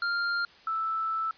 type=tone pair in turn; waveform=square / sine; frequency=1396.9 / 1318.5 Hz; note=F6 / E6; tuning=0 / 0 cents; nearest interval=minor second; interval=100 cents; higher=first; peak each=-27 dBFS; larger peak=neither; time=0.02-0.45 / 0.67-1.31 s; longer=second; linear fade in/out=2 ms; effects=white hiss -55 dBFS RMS until 1.37 s + resampled to 11025 Hz